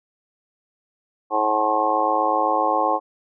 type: harmonic tone with a mistuned harmonic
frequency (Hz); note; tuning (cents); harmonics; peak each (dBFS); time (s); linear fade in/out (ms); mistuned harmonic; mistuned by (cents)
107.7; A2; -37; 3 / 4 / 5 / 6 / 7 / 8 / 9 / 10; -29 / -30 / -25 / -34 / -23 / -23 / -32 / -23; 1.3-3; 50; 9; +50
effects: none